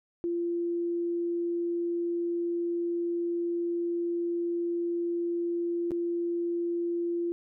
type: tone with dropouts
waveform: sine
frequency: 343.5 Hz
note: F4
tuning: 29 cents flat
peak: -27 dBFS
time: 0.24-7.32 s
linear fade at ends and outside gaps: 0 ms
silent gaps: 5.908-5.917 s
effects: none